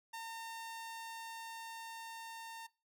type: tone with level ramp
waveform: sawtooth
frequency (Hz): 910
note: A#5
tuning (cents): -42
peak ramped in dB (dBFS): -39 to -42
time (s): 0.13-2.67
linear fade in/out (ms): 10
effects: noise-tail reverb RT60 0.3 s tail -21 dB re dry